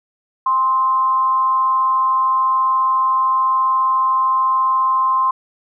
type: tone with amplitude modulation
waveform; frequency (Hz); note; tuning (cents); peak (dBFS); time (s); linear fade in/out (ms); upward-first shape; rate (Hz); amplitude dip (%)
sine; 1046.5; C6; 0; -11; 0.46-5.31; 5; sine; 234; 40
effects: none